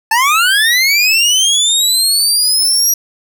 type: linear sweep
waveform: 25% pulse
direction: up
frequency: 860 to 5770 Hz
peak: -5 dBFS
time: 0.11-2.94 s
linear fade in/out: 5 ms
effects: none